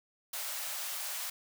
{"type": "high-pass noise", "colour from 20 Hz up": "white", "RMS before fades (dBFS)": -38, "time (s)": [0.33, 1.3], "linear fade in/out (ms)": 5, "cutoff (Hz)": 540, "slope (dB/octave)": 96, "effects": []}